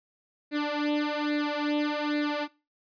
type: tone with flanger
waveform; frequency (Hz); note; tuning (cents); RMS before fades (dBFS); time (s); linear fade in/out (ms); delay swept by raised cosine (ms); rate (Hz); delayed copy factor
sawtooth; 296; D4; +14; -28; 0.51-2.48; 50; 0.47 to 3.07; 1.2; +0.85
effects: noise-tail reverb RT60 0.3 s tail -22 dB re dry + resampled to 11025 Hz